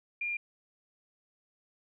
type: tone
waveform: sine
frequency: 2401 Hz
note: D7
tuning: 38 cents sharp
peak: -31 dBFS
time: 0.21-0.37 s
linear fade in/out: 5 ms
effects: none